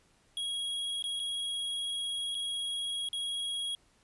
square tone with dropouts, 3306 Hz, G#7, 9 cents flat, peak -33 dBFS, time 0.37-3.75 s, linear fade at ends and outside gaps 1 ms, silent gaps 1.024-1.04 / 1.195-1.199 / 2.346-2.35 / 3.088-3.13 s, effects pink hiss -67 dBFS RMS until 4.03 s + resampled to 24000 Hz

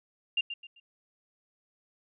sine tone with echo, 2794 Hz, F7, in tune, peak -24 dBFS, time 0.37-0.41 s, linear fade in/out 5 ms, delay 130 ms, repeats 3, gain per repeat -10 dB, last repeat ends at 0.8 s, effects none

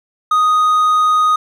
triangle tone, 1245 Hz, D#6, 1 cent sharp, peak -8 dBFS, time 0.31-1.36 s, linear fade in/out 5 ms, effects none

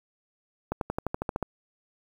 accelerating click train, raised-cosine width 1 ms, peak -14 dBFS, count 10, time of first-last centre 0.72-1.427 s, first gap 92 ms, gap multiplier 0.96, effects 8-bit

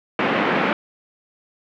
pink band-pass noise, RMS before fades -20 dBFS, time 0.19-0.73 s, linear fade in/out 2 ms, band 200 to 2600 Hz, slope 24 dB/octave, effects none

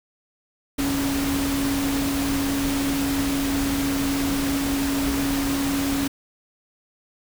sine tone in noise, 277.2 Hz, C#4, in tune, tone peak -22 dBFS, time 0.78-6.08 s, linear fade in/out 10 ms, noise pink, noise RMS -28 dBFS, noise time 0.78-6.08 s, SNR +3 dB, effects none

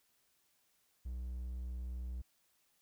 triangle tone, 61.74 Hz, B1, in tune, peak -37 dBFS, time 1.05-2.22 s, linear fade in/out 10 ms, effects white hiss -75 dBFS RMS until 2.81 s

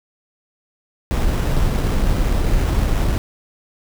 brown noise with sample-and-hold, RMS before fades -17 dBFS, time 1.11-3.18 s, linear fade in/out 0 ms, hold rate 4410 Hz, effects none

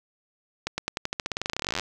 accelerating click train, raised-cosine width 0.2 ms, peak -10 dBFS, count 28, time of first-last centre 0.67-1.796 s, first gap 110 ms, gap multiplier 0.91, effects none

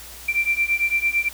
sine beating tone pair, 2349 / 2357.9 Hz, D7 / D7, 0 / +6 cents, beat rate 8.9 Hz, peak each -22 / -21 dBFS, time 0.28-1.29 s, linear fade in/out 10 ms, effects added 60 Hz sine -45 dBFS peak until 1.33 s + white hiss -40 dBFS RMS until 1.33 s

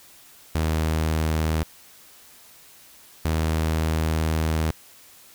sawtooth tone pair in turn, 79.1 / 79.49 Hz, D#2 / D#2, +29 / +38 cents, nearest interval unison, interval 9 cents, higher second, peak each -17 dBFS, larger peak neither, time 0.55-1.63 / 3.25-4.71 s, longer second, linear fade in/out 0 ms, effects white hiss -50 dBFS RMS until 5.34 s

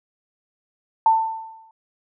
sine tone with exponential decay, 892 Hz, A5, 23 cents sharp, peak -10 dBFS, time 1.06-1.71 s, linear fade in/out 2 ms, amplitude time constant 140 ms, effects none

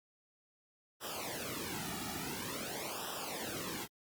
pink noise with flanger, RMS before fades -41 dBFS, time 1-3.88 s, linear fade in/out 50 ms, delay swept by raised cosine 0.45 to 1.95 ms, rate 0.48 Hz, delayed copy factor -0.95, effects high-pass 80 Hz 12 dB/octave + Opus 48 kbps

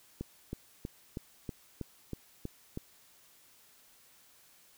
click train, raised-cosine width 3 ms, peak -24 dBFS, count 9, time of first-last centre 0.21-2.774 s, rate 3.12 Hz, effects white hiss -62 dBFS RMS until 4.77 s

